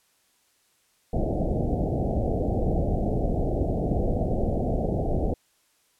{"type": "low-pass noise", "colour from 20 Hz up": "pink", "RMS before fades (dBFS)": -25, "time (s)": [1.13, 5.34], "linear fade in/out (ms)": 5, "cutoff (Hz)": 760, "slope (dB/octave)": 96, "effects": ["white hiss -66 dBFS RMS until 5.99 s", "low-pass 12000 Hz 12 dB/octave"]}